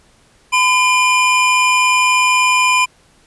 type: tone pair together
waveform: square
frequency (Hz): 1010.8 / 2404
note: B5 / D7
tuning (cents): +40 / +40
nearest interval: octave + minor third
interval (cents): 1500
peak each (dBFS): -14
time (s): 0.52-2.86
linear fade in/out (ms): 20
effects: pink hiss -52 dBFS RMS until 3.26 s + resampled to 24000 Hz